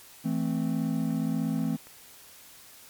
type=chord; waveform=triangle; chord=A minor; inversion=second; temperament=equal; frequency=164.81 / 220 / 261.6 Hz; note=E3 / A3 / C4; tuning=0 / 0 / 0 cents; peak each=-28 dBFS; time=0.24-1.77 s; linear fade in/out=20 ms
type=clicks; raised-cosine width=0.5 ms; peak=-34 dBFS; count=4; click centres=1.106 / 1.591 / 1.641 / 1.87 s
effects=white hiss -51 dBFS RMS until 2.89 s + MP3 96 kbps